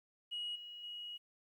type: tone with level steps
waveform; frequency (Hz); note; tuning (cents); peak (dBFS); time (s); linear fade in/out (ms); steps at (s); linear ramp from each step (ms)
sine; 2900; F#7; -35; -37 / -47 / -43; 0.31-1.18; 20; 0.55 / 0.83; 10
effects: tanh soft clip ceiling -35 dBFS + 12-bit